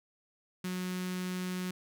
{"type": "tone with notch filter", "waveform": "sawtooth", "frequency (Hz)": 182.6, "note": "F#3", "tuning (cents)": -23, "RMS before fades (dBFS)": -36, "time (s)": [0.64, 1.71], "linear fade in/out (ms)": 5, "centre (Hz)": 650, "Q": 0.66, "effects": []}